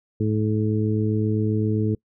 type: harmonic tone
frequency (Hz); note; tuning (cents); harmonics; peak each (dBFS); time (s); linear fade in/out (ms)
107.6; A2; -38; 1 / 2 / 3 / 4; -22 / -25 / -27 / -28; 0.2-1.95; 5
effects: noise-tail reverb RT60 0.1 s tail -25 dB re dry